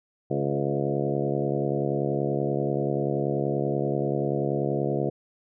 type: harmonic tone with a mistuned harmonic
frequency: 70.4 Hz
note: C#2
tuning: 27 cents sharp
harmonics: 2 / 3 / 4 / 5 / 6 / 7 / 8 / 9 / 10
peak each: -29 / -33 / -34 / -30 / -31 / -33 / -37 / -34 / -37 dBFS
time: 0.3-5.1 s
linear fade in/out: 10 ms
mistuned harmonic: 7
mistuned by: +20 cents
effects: none